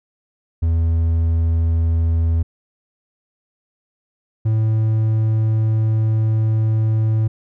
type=tone pair in turn; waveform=triangle; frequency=82.41 / 110 Hz; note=E2 / A2; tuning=0 / 0 cents; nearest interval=perfect fourth; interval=500 cents; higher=second; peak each=-12 dBFS; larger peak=neither; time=0.62-2.43 / 4.45-7.28 s; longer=second; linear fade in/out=10 ms; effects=none